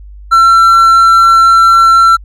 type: tone with hard clipping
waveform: triangle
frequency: 1351 Hz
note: E6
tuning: 42 cents sharp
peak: -3 dBFS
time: 0.31-2.17 s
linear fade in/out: 20 ms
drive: 6 dB
effects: added 50 Hz sine -28 dBFS peak until 2.24 s + MP3 96 kbps